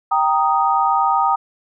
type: chord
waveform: sine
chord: Eb major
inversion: first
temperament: equal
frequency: 784 / 932.3 / 1244.5 Hz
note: G5 / Bb5 / Eb6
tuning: 0 / 0 / 0 cents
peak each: -18 dBFS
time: 0.11-1.36 s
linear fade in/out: 10 ms
effects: none